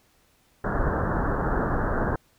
pink low-pass noise, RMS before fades -25 dBFS, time 0.64-2.16 s, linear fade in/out 5 ms, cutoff 1700 Hz, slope 96 dB/octave, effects pink hiss -63 dBFS RMS until 2.38 s

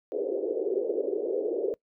pink band-pass noise, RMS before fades -29 dBFS, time 0.12-1.74 s, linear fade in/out 0 ms, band 370 to 500 Hz, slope 48 dB/octave, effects noise-tail reverb RT60 0.1 s tail -22 dB re dry

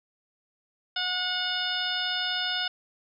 harmonic tone with a mistuned harmonic, 728 Hz, F#5, 28 cents flat, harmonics 1 / 2 / 3 / 4 / 5 / 6 / 7, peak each -37 / -32 / -41 / -32 / -32 / -39 / -35 dBFS, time 0.96-2.68 s, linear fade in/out 5 ms, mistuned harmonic 5, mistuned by -21 cents, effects none

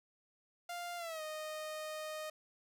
sawtooth tone with pitch glide, 698.5 to 618.7 Hz, F5 to D#5, 0 to -10 cents, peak -37 dBFS, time 0.69-2.3 s, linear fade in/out 5 ms, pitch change -210 cents, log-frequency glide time 0.97-1.22 s, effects none

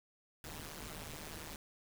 pink noise with amplitude modulation, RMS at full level -43 dBFS, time 0.44-1.56 s, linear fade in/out 2 ms, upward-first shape sine, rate 154 Hz, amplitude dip 95%, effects none

